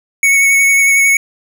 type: tone with vibrato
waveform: square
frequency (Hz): 2217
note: C#7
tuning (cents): 0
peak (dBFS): -8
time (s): 0.23-1.17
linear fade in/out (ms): 2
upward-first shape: sine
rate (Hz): 11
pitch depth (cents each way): 15
effects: none